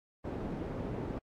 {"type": "low-pass noise", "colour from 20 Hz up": "white", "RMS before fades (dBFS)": -38, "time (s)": [0.24, 1.19], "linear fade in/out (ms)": 10, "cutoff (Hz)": 390, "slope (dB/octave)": 12, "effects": ["AAC 64 kbps"]}